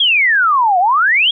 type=exponential two-way sweep; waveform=sine; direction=down then up; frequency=3374 to 694 to 3374 Hz; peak=-9 dBFS; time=0-1.31 s; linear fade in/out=5 ms; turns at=0.79 s; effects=none